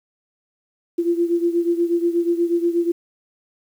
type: beating tone pair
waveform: sine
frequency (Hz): 340.4 / 348.7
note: F4 / F4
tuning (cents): -44 / -3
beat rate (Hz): 8.3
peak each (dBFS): -18 / -22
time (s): 0.98-2.92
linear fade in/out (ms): 10
effects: 8-bit